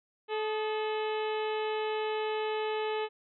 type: harmonic tone with a mistuned harmonic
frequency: 432.1 Hz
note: A4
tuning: 31 cents flat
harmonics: 1 / 2 / 3 / 4 / 5 / 6 / 7 / 8 / 9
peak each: -31 / -36 / -43 / -45 / -46 / -44 / -45 / -51 / -52 dBFS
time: 0.28-3.09 s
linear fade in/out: 50 ms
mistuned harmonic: 3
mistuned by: -59 cents
effects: none